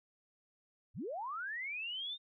sine linear sweep, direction up, 59.3 to 3691 Hz, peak -38 dBFS, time 0.94-2.18 s, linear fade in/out 50 ms, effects none

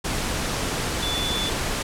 sine tone in noise, 3476 Hz, A7, 22 cents flat, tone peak -26 dBFS, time 1.02-1.5 s, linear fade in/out 10 ms, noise pink, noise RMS -26 dBFS, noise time 0.04-1.83 s, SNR -3 dB, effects low-pass 10000 Hz 12 dB/octave

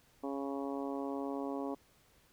harmonic tone, 138.59 Hz, C#3, in tune, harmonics 2 / 3 / 4 / 5 / 6 / 7 / 8, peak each -38 / -42 / -44 / -46 / -48 / -49 / -50 dBFS, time 0.23-1.75 s, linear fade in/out 10 ms, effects pink hiss -67 dBFS RMS until 2.32 s

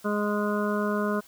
harmonic tone, 207.7 Hz, G#3, in tune, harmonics 1 / 2 / 3 / 5 / 6 / 7, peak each -27 / -30 / -32 / -34 / -35 / -35 dBFS, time 0.04-1.21 s, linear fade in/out 20 ms, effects white hiss -54 dBFS RMS until 1.27 s

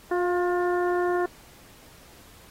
harmonic tone with a mistuned harmonic, 356.1 Hz, F4, 34 cents sharp, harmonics 1 / 2 / 3 / 4 / 5, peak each -23 / -29 / -33 / -35 / -37 dBFS, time 0.11-1.26 s, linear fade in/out 5 ms, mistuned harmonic 2, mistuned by -20 cents, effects pink hiss -52 dBFS RMS until 2.5 s + AAC 48 kbps

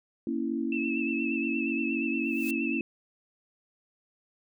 sine chord, A# diminished, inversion none, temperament equal, 233.1 / 277.2 / 329.6 Hz, A#3 / C#4 / E4, 0 / 0 / 0 cents, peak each -32 dBFS, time 0.27-2.81 s, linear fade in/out 2 ms
sine tone with vibrato, 2637 Hz, E7, in tune, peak -32 dBFS, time 0.72-2.81 s, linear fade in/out 2 ms, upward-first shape sine, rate 8.5 Hz, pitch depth 39 cents each way
blue noise with exponential growth, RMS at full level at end -37 dBFS, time 2.19-2.51 s, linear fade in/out 5 ms, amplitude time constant 68 ms
effects none

